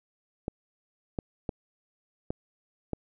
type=clicks; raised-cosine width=2 ms; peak=-17 dBFS; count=5; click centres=0.481 / 1.188 / 1.492 / 2.305 / 2.933 s; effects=none